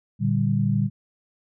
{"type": "chord", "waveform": "sine", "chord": "G minor", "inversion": "first", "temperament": "equal with one note detuned", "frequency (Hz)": [115.47, 146.83, 196], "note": ["Bb2", "D3", "G3"], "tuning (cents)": [-16, 0, 0], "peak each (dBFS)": [-23, -24, -23], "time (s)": [0.19, 0.9], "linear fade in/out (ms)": 50, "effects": []}